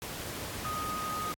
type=tone in noise; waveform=sine; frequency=1244.5 Hz; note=D#6; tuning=in tune; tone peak=-33 dBFS; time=0.65-1.32 s; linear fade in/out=0 ms; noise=pink; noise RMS=-39 dBFS; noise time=0.02-1.34 s; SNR=+3 dB; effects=high-pass 60 Hz 12 dB/octave + AAC 64 kbps